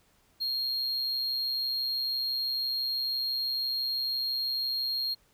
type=tone; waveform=triangle; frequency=4242 Hz; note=C8; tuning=23 cents sharp; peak=-27 dBFS; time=0.4-5.15 s; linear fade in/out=20 ms; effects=pink hiss -66 dBFS RMS until 5.33 s